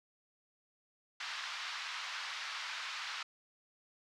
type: band-pass noise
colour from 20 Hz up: pink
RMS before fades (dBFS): -42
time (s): 1.2-3.23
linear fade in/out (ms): 5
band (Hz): 1100 to 5100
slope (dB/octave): 24
effects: none